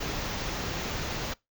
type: band-stop noise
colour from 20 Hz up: pink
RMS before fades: -33 dBFS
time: 0-1.34 s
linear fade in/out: 10 ms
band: 7000 to 15000 Hz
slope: 96 dB/octave
effects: noise-tail reverb RT60 0.2 s tail -23 dB re dry